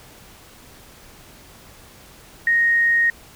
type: tone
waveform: sine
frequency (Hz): 1864.7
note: A#6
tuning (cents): 0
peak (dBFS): -14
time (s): 2.47-3.1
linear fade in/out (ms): 2
effects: pink hiss -46 dBFS RMS until 3.35 s